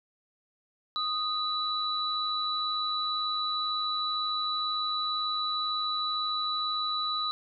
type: tone pair together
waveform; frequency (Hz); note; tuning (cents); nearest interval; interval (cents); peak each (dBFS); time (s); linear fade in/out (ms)
sine; 1244.5 / 3951; D#6 / B7; 0 / 0; octave + minor sixth; 2000; -31 / -30; 0.96-7.31; 0
effects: none